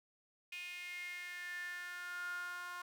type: tone with high-pass filter sweep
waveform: sawtooth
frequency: 355 Hz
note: F4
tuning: 28 cents sharp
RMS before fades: -45 dBFS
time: 0.52-2.82 s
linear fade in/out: 5 ms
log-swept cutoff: 2500 to 1200 Hz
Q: 8.8
effects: none